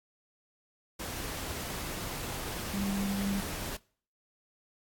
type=tone in noise; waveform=sine; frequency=197.9 Hz; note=G3; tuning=17 cents sharp; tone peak=-30 dBFS; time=2.73-3.41 s; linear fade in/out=10 ms; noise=pink; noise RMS=-38 dBFS; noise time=0.99-3.77 s; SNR=+5 dB; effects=noise-tail reverb RT60 0.5 s tail -24 dB re dry + AAC 64 kbps